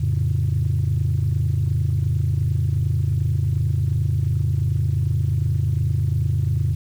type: chord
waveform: sine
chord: F augmented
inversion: none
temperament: equal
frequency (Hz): 87.31 / 110 / 138.59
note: F2 / A2 / C#3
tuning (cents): 0 / 0 / 0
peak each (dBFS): -21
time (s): 0-6.75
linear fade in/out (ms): 10
effects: tanh soft clip ceiling -12 dBFS + 8-bit

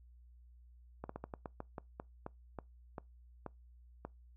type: slowing click train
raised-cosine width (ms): 1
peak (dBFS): -28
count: 14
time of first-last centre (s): 1.04-4.05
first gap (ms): 54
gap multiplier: 1.22
effects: noise-tail reverb RT60 0.2 s tail -24 dB re dry + added 60 Hz sine -57 dBFS peak until 4.36 s

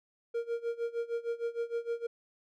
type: tone with tremolo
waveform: triangle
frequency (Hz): 467.3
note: A#4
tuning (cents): +4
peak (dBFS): -27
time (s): 0.34-2.07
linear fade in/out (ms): 10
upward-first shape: sine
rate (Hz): 6.5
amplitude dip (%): 90
effects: none

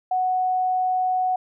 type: tone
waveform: sine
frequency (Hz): 740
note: F#5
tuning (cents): 0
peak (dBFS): -19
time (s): 0.11-1.36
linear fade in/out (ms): 5
effects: none

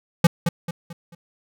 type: tone with echo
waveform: square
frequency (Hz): 170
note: F3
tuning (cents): -46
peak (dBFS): -10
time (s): 0.24-0.27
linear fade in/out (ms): 5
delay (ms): 220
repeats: 4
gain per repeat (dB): -8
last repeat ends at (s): 1.15
effects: none

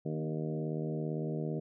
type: harmonic tone with a mistuned harmonic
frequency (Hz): 77.78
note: D#2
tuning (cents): 0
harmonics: 2 / 3 / 4 / 5 / 6 / 7 / 8 / 9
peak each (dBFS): -35 / -41 / -42 / -41 / -42 / -52 / -46 / -54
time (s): 0.05-1.6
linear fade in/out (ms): 10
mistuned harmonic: 4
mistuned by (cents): -16
effects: none

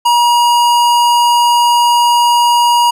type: tone with hard clipping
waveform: sine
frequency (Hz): 955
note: A#5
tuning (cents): +42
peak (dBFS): -9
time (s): 0.05-2.91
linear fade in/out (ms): 10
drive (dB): 18
effects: none

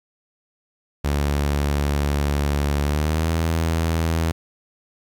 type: tone with pitch glide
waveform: sawtooth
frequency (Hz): 72 to 81.76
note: D2 to E2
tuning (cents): -34 to -14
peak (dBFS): -15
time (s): 1.04-4.32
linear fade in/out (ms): 10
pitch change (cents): +220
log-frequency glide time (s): 2.84-3.29
effects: 9-bit

